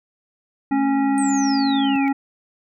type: harmonic tone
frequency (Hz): 274.9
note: C#4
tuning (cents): -14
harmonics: 1 / 3 / 5 / 7 / 9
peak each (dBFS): -17 / -24 / -35 / -34 / -42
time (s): 0.71-2.13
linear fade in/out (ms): 10
type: tone with vibrato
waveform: sine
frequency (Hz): 214.2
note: A3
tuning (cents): -46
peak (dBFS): -27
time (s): 0.71-1.96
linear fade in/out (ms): 0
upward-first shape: sine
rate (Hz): 1.3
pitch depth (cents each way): 78
type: exponential sweep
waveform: sine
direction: down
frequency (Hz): 8660 to 2217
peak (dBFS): -27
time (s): 1.18-2.08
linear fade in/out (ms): 0
effects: none